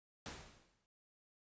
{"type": "noise with exponential decay", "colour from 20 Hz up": "pink", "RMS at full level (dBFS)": -45, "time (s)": [0.26, 0.86], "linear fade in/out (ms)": 0, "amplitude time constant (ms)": 130, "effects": ["resampled to 16000 Hz"]}